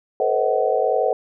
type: tone cluster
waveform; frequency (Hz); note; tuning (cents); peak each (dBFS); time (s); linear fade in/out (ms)
sine; 437.5 / 487.3 / 529 / 635 / 750; A4 / B4 / C5 / D#5 / F#5; -10 / -23 / +19 / +35 / +23; -23; 0.2-1.13; 2
effects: none